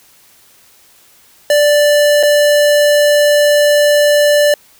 square tone with dropouts, 587.3 Hz, D5, in tune, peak -8 dBFS, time 1.5-4.54 s, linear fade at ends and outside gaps 2 ms, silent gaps 2.229-2.233 s, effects white hiss -47 dBFS RMS until 4.79 s

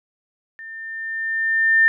sine tone with level ramp, 1800 Hz, A6, 39 cents sharp, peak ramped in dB -34 to -10 dBFS, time 0.59-1.88 s, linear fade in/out 0 ms, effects none

